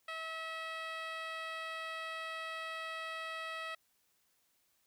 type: tone with band-pass filter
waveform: 10% pulse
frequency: 646 Hz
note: E5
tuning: 35 cents flat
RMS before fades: -42 dBFS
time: 0.08-3.75 s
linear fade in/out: 5 ms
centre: 1500 Hz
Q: 0.76
effects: white hiss -75 dBFS RMS until 4.86 s